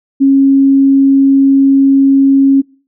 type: tone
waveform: sine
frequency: 273 Hz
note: C#4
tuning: 26 cents flat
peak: -4 dBFS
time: 0.2-2.62 s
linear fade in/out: 20 ms
effects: noise-tail reverb RT60 0.4 s tail -23 dB re dry